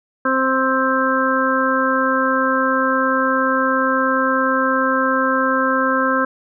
harmonic tone, 262.9 Hz, C4, 8 cents sharp, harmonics 1 / 2 / 4 / 5 / 6, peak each -21 / -21 / -21 / -21 / -21 dBFS, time 0.25-6.25 s, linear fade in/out 5 ms, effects none

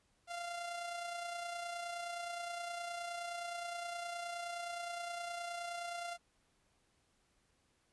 sawtooth tone with amplitude modulation, 693 Hz, F5, 14 cents flat, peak -35 dBFS, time 0.27-6.18 s, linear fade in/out 50 ms, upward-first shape sine, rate 29.6 Hz, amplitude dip 40%, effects pink hiss -75 dBFS RMS until 7.92 s + resampled to 24000 Hz

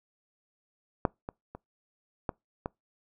clicks, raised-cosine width 1 ms, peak -9 / -22 / -27 / -16 / -18 dBFS, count 5, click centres 1.052 / 1.289 / 1.55 / 2.292 / 2.659 s, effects noise-tail reverb RT60 0.2 s tail -26 dB re dry

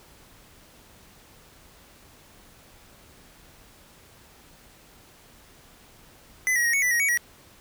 square tone with pitch steps, 2016 / 1903 / 1876 / 2218 / 1979 / 1888 / 2251 / 1913 Hz, B6 / A#6 / A#6 / C#7 / B6 / A#6 / C#7 / A#6, +35 / +35 / +11 / 0 / +3 / +22 / +26 / +44 cents, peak -21 dBFS, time 6.47-7.174 s, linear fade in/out 0 ms, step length 88 ms, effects pink hiss -53 dBFS RMS until 7.6 s

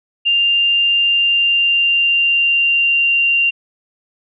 sine tone with pitch glide, 2794 to 2773 Hz, F7 to F7, 0 to -13 cents, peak -11 dBFS, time 0.25-3.51 s, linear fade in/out 20 ms, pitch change -13 cents, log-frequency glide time 0.99-3.18 s, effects none

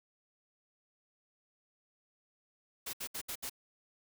white noise bursts, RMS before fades -40 dBFS, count 5, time 2.86-3.497 s, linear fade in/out 10 ms, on 73 ms, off 68 ms, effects none

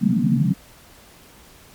white band-pass noise, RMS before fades -18 dBFS, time 0.01-0.54 s, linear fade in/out 20 ms, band 130 to 260 Hz, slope 96 dB/octave, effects pink hiss -48 dBFS RMS until 1.74 s + MP3 96 kbps

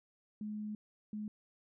sine tone bursts at uneven times, 211.6 Hz, G#3, 33 cents sharp, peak -38 dBFS, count 2, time 0.41-0.75 / 1.13-1.28 s, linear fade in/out 2 ms, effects none

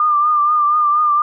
sine tone with vibrato, 1199 Hz, D6, 36 cents sharp, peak -11 dBFS, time 0-1.22 s, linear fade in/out 2 ms, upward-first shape triangle, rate 4.2 Hz, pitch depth 49 cents each way, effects none

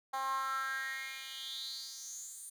10% pulse tone with high-pass filter sweep, 266.9 Hz, C4, 35 cents sharp, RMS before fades -40 dBFS, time 0.13-2.5 s, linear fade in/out 10 ms, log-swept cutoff 870 to 9200 Hz, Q 6, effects none

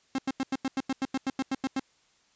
45% pulse tone bursts, 266.4 Hz, C4, 31 cents sharp, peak -26 dBFS, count 14, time 0.15-1.796 s, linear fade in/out 2 ms, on 34 ms, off 90 ms, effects white hiss -66 dBFS RMS until 2.35 s + resampled to 16000 Hz

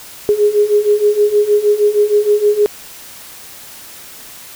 sine beating tone pair, 412.1 / 418.5 Hz, G#4 / G#4, -13 / +13 cents, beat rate 6.4 Hz, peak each -14 / -11 dBFS, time 0.29-2.66 s, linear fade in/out 0 ms, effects white hiss -35 dBFS RMS until 4.55 s

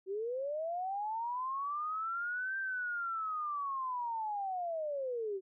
sine linear two-way sweep, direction up then down, 370 to 1578 to 370 Hz, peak -34 dBFS, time 0.06-5.41 s, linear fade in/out 50 ms, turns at 2.58 s, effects none

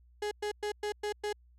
35% pulse tone bursts, 417 Hz, G#4, 7 cents sharp, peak -30 dBFS, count 6, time 0.22-1.328 s, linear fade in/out 5 ms, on 93 ms, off 110 ms, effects added 60 Hz sine -58 dBFS peak until 1.58 s + low-pass 9000 Hz 12 dB/octave

